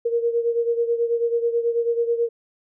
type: beating tone pair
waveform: sine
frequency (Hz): 466.2 / 475.4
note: A#4 / A#4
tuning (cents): 0 / +34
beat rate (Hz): 9.2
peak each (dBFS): -20 / -25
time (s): 0.05-2.29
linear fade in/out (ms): 10
effects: none